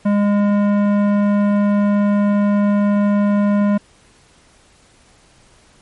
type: tone with tanh clipping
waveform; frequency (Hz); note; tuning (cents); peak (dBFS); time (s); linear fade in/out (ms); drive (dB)
sine; 204.3; G#3; -28; -14; 0.05-3.78; 10; 15
effects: pink hiss -51 dBFS RMS until 5.81 s + MP3 48 kbps